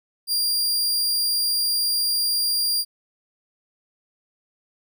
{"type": "tone", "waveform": "sawtooth", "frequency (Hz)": 4782, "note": "D8", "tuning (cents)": 30, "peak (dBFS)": -17, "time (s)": [0.27, 2.85], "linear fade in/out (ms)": 50, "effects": []}